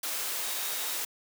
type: tone in noise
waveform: sine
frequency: 3763 Hz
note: A#7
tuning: 16 cents sharp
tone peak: -44 dBFS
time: 0.42-0.97 s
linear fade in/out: 5 ms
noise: white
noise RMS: -33 dBFS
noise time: 0.03-1.05 s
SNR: -14 dB
effects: high-pass 400 Hz 12 dB/octave